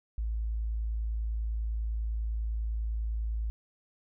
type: tone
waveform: sine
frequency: 55 Hz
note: A1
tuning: in tune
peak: -29 dBFS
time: 0.18-3.5 s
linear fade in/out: 0 ms
effects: none